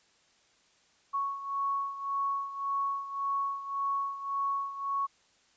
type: beating tone pair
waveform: sine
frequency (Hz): 1108.7 / 1110.5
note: C#6 / C#6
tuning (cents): 0 / +3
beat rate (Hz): 1.8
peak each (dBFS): -31 / -36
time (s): 1.13-5.07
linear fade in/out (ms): 20
effects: white hiss -66 dBFS RMS until 5.56 s + resampled to 16000 Hz